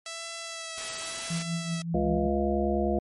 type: tone with vibrato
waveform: 5% pulse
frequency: 659.3 Hz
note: E5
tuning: in tune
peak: -24 dBFS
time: 0.06-1.82 s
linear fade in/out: 2 ms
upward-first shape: sine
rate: 0.93 Hz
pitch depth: 22 cents each way
type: noise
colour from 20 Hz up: white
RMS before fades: -37 dBFS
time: 0.77-1.43 s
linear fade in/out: 10 ms
type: tone with tremolo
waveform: sine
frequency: 167.9 Hz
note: E3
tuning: 32 cents sharp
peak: -26 dBFS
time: 1.3-2.27 s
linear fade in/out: 5 ms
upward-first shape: triangle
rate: 5.2 Hz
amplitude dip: 70%
type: harmonic tone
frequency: 69.9 Hz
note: C#2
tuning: 15 cents sharp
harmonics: 1 / 3 / 5 / 7 / 9 / 10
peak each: -31 / -29 / -29 / -33 / -32 / -32 dBFS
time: 1.94-2.99 s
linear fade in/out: 5 ms
effects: MP3 48 kbps